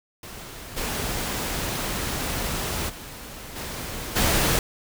pink noise with level steps, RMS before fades -39 / -28 / -39 / -33 / -21 dBFS, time 0.23-4.59 s, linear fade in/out 2 ms, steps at 0.76 / 2.88 / 3.55 / 4.15 s, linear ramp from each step 20 ms, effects none

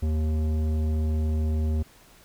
sine tone with tanh clipping, 77.78 Hz, D#2, in tune, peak -24 dBFS, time 0.02-1.83 s, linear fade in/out 10 ms, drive 13 dB, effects pink hiss -54 dBFS RMS until 2.24 s

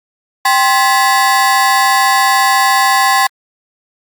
30% pulse ring-modulated tone, 919 Hz, A#5, 25 cents flat, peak -3 dBFS, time 0.45-3.27 s, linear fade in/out 5 ms, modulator 133 Hz, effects Opus 48 kbps

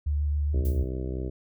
sine tone with vibrato, 73.42 Hz, D2, in tune, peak -23 dBFS, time 0.06-0.84 s, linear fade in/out 10 ms, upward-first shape sine, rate 7.3 Hz, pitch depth 15 cents each way
harmonic tone, 64.1 Hz, C2, 35 cents flat, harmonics 1 / 2 / 3 / 4 / 5 / 6 / 7 / 8 / 9 / 10, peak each -31 / -36 / -42 / -42 / -39 / -38 / -45 / -49 / -49 / -52 dBFS, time 0.53-1.3 s, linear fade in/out 10 ms
violet noise with exponential decay, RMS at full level -40 dBFS, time 0.65-0.9 s, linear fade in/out 2 ms, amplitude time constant 54 ms
effects none

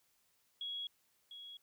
sine tone with echo, 3327 Hz, G#7, 2 cents sharp, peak -39 dBFS, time 0.61-0.87 s, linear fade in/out 2 ms, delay 700 ms, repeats 1, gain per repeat -9 dB, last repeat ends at 1.57 s, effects white hiss -75 dBFS RMS until 1.62 s

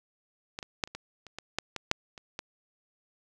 clicks, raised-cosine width 0.2 ms, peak -19 / -22 / -10 / -30 / -22 / -29 / -21 / -11 / -17 / -6 / -27 / -18 dBFS, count 12, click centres 0.589 / 0.628 / 0.838 / 0.875 / 0.95 / 1.267 / 1.386 / 1.586 / 1.763 / 1.914 / 2.178 / 2.391 s, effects none

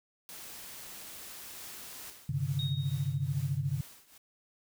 white noise, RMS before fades -46 dBFS, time 0.29-2.1 s, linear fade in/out 0 ms
white noise with tremolo, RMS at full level -50 dBFS, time 1.56-4.18 s, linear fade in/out 5 ms, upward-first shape triangle, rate 2.3 Hz, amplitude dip 85%
sine chord, G suspended fourth, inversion none, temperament equal with one note detuned, 98 / 133.02 / 146.83 Hz, G2 / C3 / D3, 0 / +29 / 0 cents, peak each -38 / -32 / -33 dBFS, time 2.29-3.81 s, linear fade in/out 5 ms
sine tone with exponential decay, 3747 Hz, A#7, 8 cents sharp, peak -34 dBFS, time 2.59-3.42 s, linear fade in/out 2 ms, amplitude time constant 180 ms
effects none

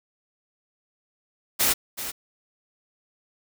white noise with echo, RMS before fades -21 dBFS, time 1.59-1.74 s, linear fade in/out 20 ms, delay 380 ms, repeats 1, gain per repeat -11 dB, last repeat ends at 2.12 s, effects none

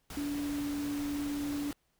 sine tone in noise, 288.7 Hz, D4, 30 cents flat, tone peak -32 dBFS, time 0.17-1.71 s, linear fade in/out 2 ms, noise pink, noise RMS -44 dBFS, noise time 0.1-1.73 s, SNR +9 dB, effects pink hiss -75 dBFS RMS until 1.99 s

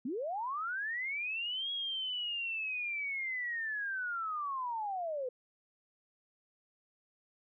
sine linear two-way sweep, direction up then down, 220 to 3322 to 487.1 Hz, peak -34 dBFS, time 0.05-5.29 s, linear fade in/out 5 ms, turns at 1.71 s, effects none

